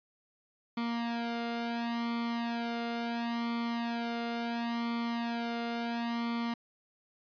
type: tone with flanger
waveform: sawtooth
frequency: 234.2 Hz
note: A#3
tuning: 8 cents sharp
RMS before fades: -34 dBFS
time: 0.77-6.54 s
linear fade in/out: 5 ms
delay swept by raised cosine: 0.9 to 1.43 ms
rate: 0.72 Hz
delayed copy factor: +0.9
effects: resampled to 11025 Hz